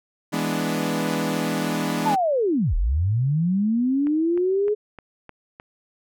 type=chord; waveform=sawtooth; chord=E dominant seventh; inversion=none; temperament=equal; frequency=164.81 / 207.7 / 246.9 / 293.7 Hz; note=E3 / G#3 / B3 / D4; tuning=0 / 0 / 0 / 0 cents; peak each=-24 dBFS; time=0.32-2.16 s; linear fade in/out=20 ms
type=linear two-way sweep; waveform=sine; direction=down then up; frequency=910 to 34.65 to 426.3 Hz; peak=-18 dBFS; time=2.05-4.75 s; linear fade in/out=20 ms; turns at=2.75 s
type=click train; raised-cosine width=0.5 ms; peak=-25 dBFS; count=6; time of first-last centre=4.07-5.599 s; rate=3.27 Hz
effects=none